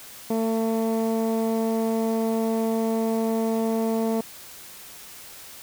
15% pulse tone with low-pass filter, 224.4 Hz, A3, 34 cents sharp, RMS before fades -24 dBFS, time 0.3-4.21 s, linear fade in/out 5 ms, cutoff 740 Hz, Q 0.52, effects white hiss -43 dBFS RMS until 5.62 s

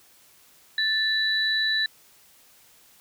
sine tone pair together, 1760 / 3951 Hz, A6 / B7, 0 / 0 cents, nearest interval octave + major second, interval 1400 cents, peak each -24 / -24 dBFS, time 0.78-1.86 s, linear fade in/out 2 ms, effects white hiss -56 dBFS RMS until 3 s

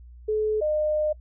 sine tone pair in turn, 429.6 / 608.8 Hz, A4 / D#5, -41 / -38 cents, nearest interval tritone, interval 603 cents, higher second, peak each -21 dBFS, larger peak neither, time 0.28-0.61 / 0.61-1.13 s, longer second, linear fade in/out 10 ms, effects noise-tail reverb RT60 0.1 s tail -24 dB re dry + added 60 Hz sine -43 dBFS peak until 1.2 s

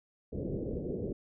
white low-pass noise, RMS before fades -36 dBFS, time 0.32-1.13 s, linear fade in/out 10 ms, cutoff 500 Hz, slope 48 dB/octave, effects none

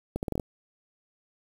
accelerating click train, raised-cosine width 2 ms, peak -16 dBFS, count 7, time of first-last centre 0.16-0.397 s, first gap 69 ms, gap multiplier 0.77, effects 7-bit

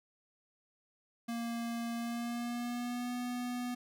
square tone with pitch glide, 233.3 to 245.7 Hz, A#3 to B3, +2 to -9 cents, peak -36 dBFS, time 1.28-3.75 s, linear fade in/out 10 ms, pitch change +89 cents, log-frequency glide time 1.95-3.13 s, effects none

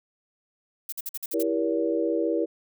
violet noise bursts, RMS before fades -32 dBFS, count 7, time 0.89-1.428 s, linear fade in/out 5 ms, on 34 ms, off 50 ms
sine chord, E diminished seventh, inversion none, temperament just, 329.6 / 395.6 / 474.7 / 569.6 Hz, E4 / G4 / Bb4 / Db5, 0 / +16 / +31 / +47 cents, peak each -26 / -31 / -27 / -30 dBFS, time 1.33-2.46 s, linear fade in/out 20 ms
effects none

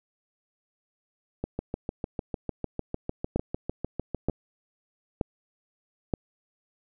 two click trains, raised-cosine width 2 ms, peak -12 / -16 dBFS, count 4 / 20, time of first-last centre 3.36-6.138 / 1.44-4.297 s, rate 1.08 / 6.65 Hz, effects none

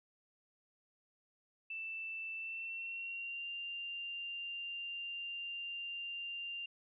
sine tone with pitch glide, 2656 to 2788 Hz, E7 to F7, +12 to -4 cents, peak -40 dBFS, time 1.7-6.66 s, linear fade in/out 5 ms, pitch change +84 cents, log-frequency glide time 2.36-3.48 s, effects none

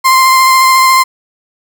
35% pulse tone with vibrato, 1046.5 Hz, C6, in tune, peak -3 dBFS, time 0.04-1.04 s, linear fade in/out 20 ms, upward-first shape sine, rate 14 Hz, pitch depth 14 cents each way, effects none

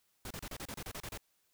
pink noise bursts, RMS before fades -43 dBFS, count 11, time 0.25-1.176 s, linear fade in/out 2 ms, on 56 ms, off 31 ms, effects white hiss -75 dBFS RMS until 1.53 s

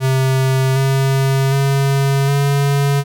square tone with pitch steps, 132.2 / 134.98 / 137.81 / 140.71 Hz, C3 / C#3 / C#3 / C#3, +18 / -46 / -10 / +26 cents, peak -13 dBFS, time 0-3.04 s, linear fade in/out 50 ms, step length 760 ms, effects none

